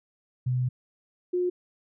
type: tone pair in turn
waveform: sine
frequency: 126 / 358.8 Hz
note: B2 / F4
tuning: +35 / +47 cents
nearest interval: octave + tritone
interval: 1812 cents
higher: second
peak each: -23 dBFS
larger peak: neither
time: 0.46-0.69 / 1.33-1.5 s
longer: first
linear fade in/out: 10 ms
effects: none